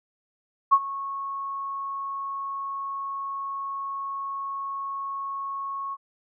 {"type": "tone with ADSR envelope", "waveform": "sine", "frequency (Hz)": 1100, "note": "C#6", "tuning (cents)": -14, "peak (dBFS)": -11, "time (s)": [0.71, 5.97], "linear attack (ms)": 21, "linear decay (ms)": 54, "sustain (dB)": -18, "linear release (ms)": 41, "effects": []}